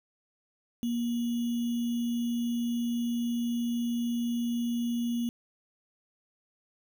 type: tone with sample-and-hold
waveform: sine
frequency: 236.9 Hz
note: A#3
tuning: 28 cents sharp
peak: -27 dBFS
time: 0.83-5.29 s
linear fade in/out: 0 ms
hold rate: 3150 Hz
effects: none